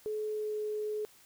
sine tone with pitch glide, 427.8 to 424.8 Hz, A4 to G#4, -49 to +39 cents, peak -32 dBFS, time 0.06-1.05 s, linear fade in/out 0 ms, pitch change -12 cents, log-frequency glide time 0.31-0.59 s, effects white hiss -60 dBFS RMS until 1.25 s

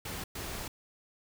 pink noise bursts at uneven times, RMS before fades -39 dBFS, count 2, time 0.05-0.24 / 0.35-0.68 s, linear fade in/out 5 ms, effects none

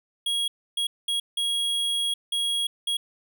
square tone bursts at uneven times, 3300 Hz, G#7, 12 cents flat, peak -24 dBFS, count 6, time 0.26-0.48 / 0.77-0.87 / 1.08-1.2 / 1.37-2.14 / 2.32-2.67 / 2.87-2.97 s, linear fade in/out 5 ms, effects none

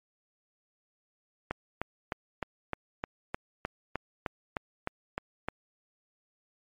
click train, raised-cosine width 0.5 ms, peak -16 dBFS, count 14, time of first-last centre 1.51-5.486 s, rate 3.27 Hz, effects MP3 64 kbps

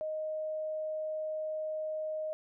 sine tone, 622.3 Hz, D#5, in tune, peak -33 dBFS, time 0.01-2.33 s, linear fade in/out 0 ms, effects none

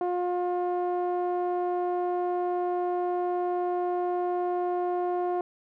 sawtooth tone with low-pass filter, 356.2 Hz, F4, 34 cents sharp, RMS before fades -28 dBFS, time 0.01-5.41 s, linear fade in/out 2 ms, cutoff 770 Hz, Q 1.9, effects none

